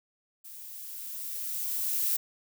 violet noise with level ramp, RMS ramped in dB -46 to -27 dBFS, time 0.44-2.17 s, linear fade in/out 10 ms, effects none

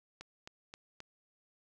click train, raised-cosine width 0.2 ms, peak -29 dBFS, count 4, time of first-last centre 0.21-1.004 s, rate 3.78 Hz, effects none

